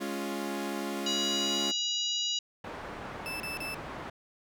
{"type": "chord", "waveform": "sawtooth", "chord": "Db major", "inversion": "second", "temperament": "equal", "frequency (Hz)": [207.7, 277.2, 349.2], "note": ["Ab3", "Db4", "F4"], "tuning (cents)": [0, 0, 0], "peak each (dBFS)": -33, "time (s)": [0, 1.72], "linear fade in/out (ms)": 20}
{"type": "harmonic tone", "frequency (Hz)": 967, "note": "B5", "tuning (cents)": -37, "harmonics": [3, 4, 5, 6, 7], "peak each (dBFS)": [-32, -33, -37, -42, -39], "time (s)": [1.06, 2.39], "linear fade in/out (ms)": 5}
{"type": "low-pass noise", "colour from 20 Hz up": "white", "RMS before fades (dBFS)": -41, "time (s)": [2.64, 4.1], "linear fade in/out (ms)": 5, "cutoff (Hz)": 1200, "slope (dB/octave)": 12}
{"type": "tone bursts", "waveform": "35% pulse", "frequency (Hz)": 2637, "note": "E7", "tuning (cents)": 0, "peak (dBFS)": -34, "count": 3, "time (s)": [3.26, 3.744], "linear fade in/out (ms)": 0, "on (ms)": 140, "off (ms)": 32}
{"effects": []}